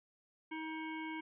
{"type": "harmonic tone", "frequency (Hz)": 316.8, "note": "D#4", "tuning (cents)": 31, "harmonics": [1, 3, 5, 7, 9, 10], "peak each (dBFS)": [-42, -46, -52, -47, -59, -59], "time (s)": [0.51, 1.21], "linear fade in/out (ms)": 10, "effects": []}